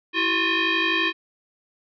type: tone with frequency modulation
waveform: sine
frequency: 329.6 Hz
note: E4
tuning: in tune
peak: -19 dBFS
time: 0.13-1.13 s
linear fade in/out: 50 ms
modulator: 711 Hz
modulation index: 4.4
effects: none